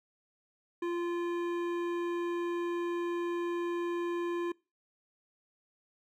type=tone with hard clipping; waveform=triangle; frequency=345.7 Hz; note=F4; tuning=18 cents flat; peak=-33 dBFS; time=0.82-4.52 s; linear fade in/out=5 ms; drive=17 dB; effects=noise-tail reverb RT60 0.3 s tail -24 dB re dry